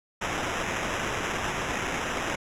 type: noise with sample-and-hold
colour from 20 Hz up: violet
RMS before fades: -30 dBFS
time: 0.21-2.36 s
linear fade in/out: 10 ms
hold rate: 4410 Hz
effects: low-pass 8000 Hz 12 dB/octave